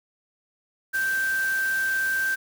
sine tone in noise, 1565 Hz, G6, 3 cents flat, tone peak -22 dBFS, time 0.93-2.36 s, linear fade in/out 20 ms, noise white, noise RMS -37 dBFS, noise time 0.93-2.36 s, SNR +12 dB, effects none

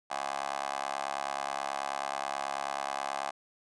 15% pulse tone with high-pass filter, 69.3 Hz, C#2, in tune, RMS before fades -35 dBFS, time 0.1-3.31 s, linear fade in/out 10 ms, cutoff 840 Hz, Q 3.9, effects resampled to 22050 Hz

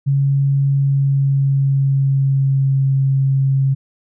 sine tone with pitch glide, 138.59 to 135.5 Hz, C#3 to C#3, 0 to -39 cents, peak -12 dBFS, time 0.06-3.75 s, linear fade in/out 20 ms, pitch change -39 cents, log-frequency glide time 0.72-2.87 s, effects none

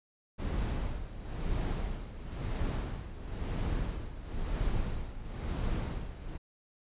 brown noise with tremolo, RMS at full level -31 dBFS, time 0.38-6.38 s, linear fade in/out 20 ms, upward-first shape sine, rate 0.99 Hz, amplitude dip 75%, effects resampled to 8000 Hz

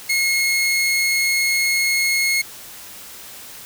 sawtooth tone, 2164 Hz, C#7, 42 cents flat, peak -13 dBFS, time 0.09-2.42 s, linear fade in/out 10 ms, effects white hiss -38 dBFS RMS until 3.65 s

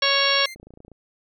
harmonic tone, 554.4 Hz, C#5, in tune, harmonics 1 / 2 / 3 / 4 / 5 / 6 / 7 / 8 / 10, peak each -26 / -26 / -26 / -26 / -26 / -26 / -26 / -26 / -26 dBFS, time 0.02-0.46 s, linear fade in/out 5 ms
sawtooth tone, 2093 Hz, C7, in tune, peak -32 dBFS, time 0.44-0.55 s, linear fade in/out 20 ms
clicks, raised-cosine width 2 ms, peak -32 dBFS, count 11, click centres 0.56 / 0.599 / 0.63 / 0.67 / 0.706 / 0.738 / 0.774 / 0.804 / 0.849 / 0.881 / 0.917 s
effects none

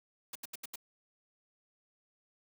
white noise bursts, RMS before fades -42 dBFS, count 5, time 0.33-0.758 s, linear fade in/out 5 ms, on 24 ms, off 77 ms, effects high-pass 200 Hz 12 dB/octave

